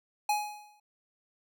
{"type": "tone with exponential decay", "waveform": "square", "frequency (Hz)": 837, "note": "G#5", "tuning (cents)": 13, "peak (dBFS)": -24, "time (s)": [0.29, 0.8], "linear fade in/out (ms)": 5, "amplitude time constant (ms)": 110, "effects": []}